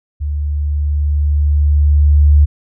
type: tone with level ramp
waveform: sine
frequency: 73.42 Hz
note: D2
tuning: in tune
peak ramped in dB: -16 to -4 dBFS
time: 0.2-2.46 s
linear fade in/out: 20 ms
effects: none